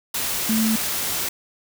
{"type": "tone in noise", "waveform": "sine", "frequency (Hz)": 220.9, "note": "A3", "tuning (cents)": 7, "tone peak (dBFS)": -18, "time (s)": [0.49, 0.76], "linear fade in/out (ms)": 5, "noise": "white", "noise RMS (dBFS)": -25, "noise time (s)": [0.14, 1.29], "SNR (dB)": 4, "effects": []}